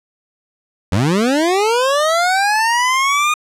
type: linear sweep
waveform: 25% pulse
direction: up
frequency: 82 to 1233 Hz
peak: -9 dBFS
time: 0.92-3.34 s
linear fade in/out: 5 ms
effects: low-pass 9000 Hz 12 dB/octave